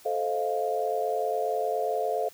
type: chord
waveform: sine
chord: F dominant seventh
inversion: first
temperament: just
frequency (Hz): 436.5 / 523.8 / 628.6 / 698.5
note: A4 / C5 / Eb5 / F5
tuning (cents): -14 / +2 / +18 / 0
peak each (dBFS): -30 / -32 / -33 / -29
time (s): 0.05-2.29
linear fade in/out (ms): 10
effects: white hiss -53 dBFS RMS until 2.33 s